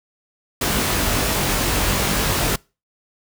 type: noise with comb filter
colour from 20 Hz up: pink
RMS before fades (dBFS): -20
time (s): 0.61-2.56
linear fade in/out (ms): 5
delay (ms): 20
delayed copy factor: +0.8
effects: noise-tail reverb RT60 0.3 s tail -25 dB re dry